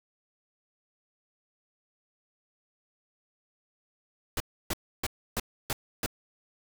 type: noise bursts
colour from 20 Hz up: pink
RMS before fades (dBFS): -30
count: 6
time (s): 4.37-6.062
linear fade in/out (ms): 2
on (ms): 32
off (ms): 300
effects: none